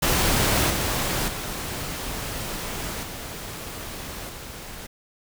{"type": "noise with level steps", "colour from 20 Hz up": "pink", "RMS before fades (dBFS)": [-21, -25, -31, -35, -38], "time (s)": [0.02, 4.87], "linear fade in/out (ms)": 10, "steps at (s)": [0.7, 1.28, 3.03, 4.29], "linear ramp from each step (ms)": 2, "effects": []}